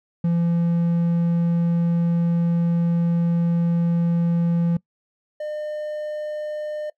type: tone pair in turn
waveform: triangle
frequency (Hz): 170 / 604.3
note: F3 / D5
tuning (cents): -46 / +49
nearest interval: octave + minor seventh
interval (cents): 2195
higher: second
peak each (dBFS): -15 / -24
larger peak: first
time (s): 0.24-4.77 / 5.4-6.9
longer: first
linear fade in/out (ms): 5
effects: noise-tail reverb RT60 0.1 s tail -22 dB re dry